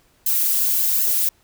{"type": "noise with flanger", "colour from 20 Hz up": "violet", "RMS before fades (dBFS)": -19, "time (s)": [0.26, 1.29], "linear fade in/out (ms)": 5, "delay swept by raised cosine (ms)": [0.84, 5.64], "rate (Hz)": 1.3, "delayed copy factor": -0.7, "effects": ["pink hiss -59 dBFS RMS until 1.43 s"]}